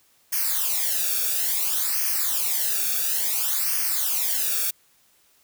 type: noise with flanger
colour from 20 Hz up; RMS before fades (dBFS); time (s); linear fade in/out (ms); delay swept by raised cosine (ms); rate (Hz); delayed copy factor
blue; -24; 0.32-4.71; 10; 0.26 to 1; 0.58; -0.9
effects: white hiss -61 dBFS RMS until 5.43 s